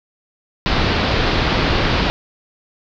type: low-pass noise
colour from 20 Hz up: pink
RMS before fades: -17 dBFS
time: 0.66-2.1 s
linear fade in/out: 0 ms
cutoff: 4800 Hz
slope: 48 dB/octave
effects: none